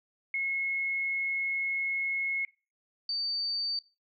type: tone pair in turn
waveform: sine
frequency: 2174 / 4598 Hz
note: C#7 / D8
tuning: -34 / -37 cents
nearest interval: octave + minor second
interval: 1297 cents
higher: second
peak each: -28 / -29 dBFS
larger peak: first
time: 0.34-2.45 / 3.09-3.79 s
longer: first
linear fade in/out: 2 ms
effects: noise-tail reverb RT60 0.3 s tail -20 dB re dry